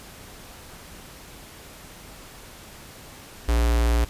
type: tone with notch filter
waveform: square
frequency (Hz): 58.27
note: A#1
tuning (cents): 0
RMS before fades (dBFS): -20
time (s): 3.48-4.05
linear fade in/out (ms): 10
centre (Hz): 160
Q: 1.9
effects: pink hiss -44 dBFS RMS until 4.09 s + resampled to 32000 Hz